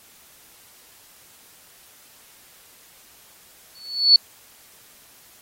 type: tone with exponential growth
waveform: sine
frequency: 4435 Hz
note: C#8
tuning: in tune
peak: -6 dBFS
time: 3.75-4.16 s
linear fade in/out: 2 ms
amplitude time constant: 87 ms
effects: white hiss -51 dBFS RMS until 5.41 s + AAC 48 kbps